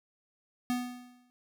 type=tone with exponential decay; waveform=square; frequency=246.9 Hz; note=B3; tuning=in tune; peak=-27 dBFS; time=0.7-1.3 s; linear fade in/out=0 ms; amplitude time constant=130 ms; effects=none